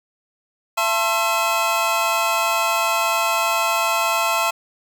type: tone cluster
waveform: square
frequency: 674 / 887 / 1065 / 1344 / 2558 Hz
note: E5 / A5 / C6 / E6 / D#7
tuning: +38 / +14 / +30 / +33 / +47 cents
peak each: -25 dBFS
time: 0.77-4.51 s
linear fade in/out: 10 ms
effects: none